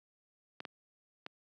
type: clicks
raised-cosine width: 0.3 ms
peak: -25 dBFS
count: 3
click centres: 0.604 / 0.652 / 1.264 s
effects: high-pass 200 Hz 12 dB/octave